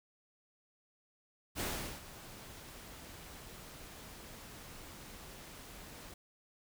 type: noise with ADSR envelope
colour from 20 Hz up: pink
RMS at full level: -36 dBFS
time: 1.55-6.14 s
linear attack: 52 ms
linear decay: 400 ms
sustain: -15 dB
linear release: 4 ms
effects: none